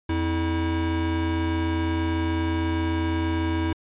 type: tone pair together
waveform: square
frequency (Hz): 85.6 / 323.2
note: F2 / E4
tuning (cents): -34 / -34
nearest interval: octave + major seventh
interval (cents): 2300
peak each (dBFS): -26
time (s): 0.09-3.73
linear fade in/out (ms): 5
effects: resampled to 8000 Hz